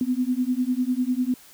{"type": "beating tone pair", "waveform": "sine", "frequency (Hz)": [246.9, 256.9], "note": ["B3", "C4"], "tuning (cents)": [0, -32], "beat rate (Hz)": 10, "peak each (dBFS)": -24, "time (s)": [0.01, 1.34], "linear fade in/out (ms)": 2, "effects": ["white hiss -50 dBFS RMS until 1.53 s"]}